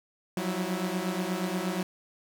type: tone cluster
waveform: sawtooth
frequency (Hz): 179.7 / 188.1 / 328.3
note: F3 / F#3 / E4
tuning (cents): +50 / +29 / -7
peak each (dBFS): -29 / -28 / -32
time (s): 0.37-1.83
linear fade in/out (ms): 2
effects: none